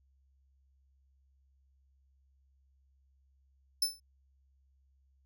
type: tone with exponential decay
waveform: sawtooth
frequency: 5274 Hz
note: E8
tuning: in tune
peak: -21 dBFS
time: 3.82-4 s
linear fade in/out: 5 ms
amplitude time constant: 38 ms
effects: added 67 Hz sine -66 dBFS peak until 5.25 s